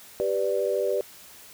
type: chord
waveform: sine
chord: G major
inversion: none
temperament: equal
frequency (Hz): 392 / 493.9 / 587.3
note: G4 / B4 / D5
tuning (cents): 0 / 0 / 0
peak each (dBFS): -27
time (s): 0.2-1.01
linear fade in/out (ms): 0
effects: white hiss -48 dBFS RMS until 1.53 s